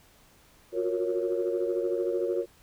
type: chord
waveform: sine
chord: Gb major seventh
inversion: third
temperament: equal with one note detuned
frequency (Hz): 356.8 / 370 / 466.2 / 554.4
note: F4 / Gb4 / Bb4 / Db5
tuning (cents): +37 / 0 / 0 / 0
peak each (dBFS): -29 / -33 / -30 / -32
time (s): 0.72-2.46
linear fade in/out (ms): 50
effects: tanh soft clip ceiling -17 dBFS + pink hiss -59 dBFS RMS until 2.62 s